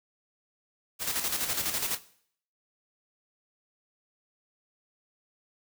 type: noise with tremolo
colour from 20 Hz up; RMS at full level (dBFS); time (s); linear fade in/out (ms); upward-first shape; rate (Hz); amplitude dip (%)
white; -29; 0.99-1.99; 50; square; 12; 50
effects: noise-tail reverb RT60 0.6 s tail -17 dB re dry